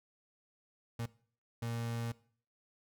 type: tone bursts at uneven times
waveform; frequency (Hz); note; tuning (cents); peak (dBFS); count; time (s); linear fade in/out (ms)
35% pulse; 116.7; A#2; +2; -34; 2; 0.99-1.06 / 1.62-2.12; 5
effects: noise-tail reverb RT60 0.5 s tail -20 dB re dry